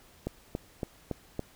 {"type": "click train", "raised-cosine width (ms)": 2, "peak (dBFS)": -18, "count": 5, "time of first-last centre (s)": [0.27, 1.394], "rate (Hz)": 3.56, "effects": ["pink hiss -58 dBFS RMS until 1.55 s"]}